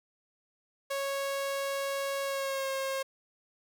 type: tone with pitch glide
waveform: sawtooth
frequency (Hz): 552 to 537.8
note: C#5 to C5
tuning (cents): -7 to +47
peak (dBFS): -27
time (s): 0.9-3.03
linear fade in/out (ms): 10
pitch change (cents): -46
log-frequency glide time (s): 2.23-2.69
effects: none